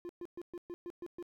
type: tone bursts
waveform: triangle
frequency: 349.2 Hz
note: F4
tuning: in tune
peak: -38 dBFS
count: 8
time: 0.05-1.226 s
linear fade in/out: 0 ms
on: 42 ms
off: 120 ms
effects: 13-bit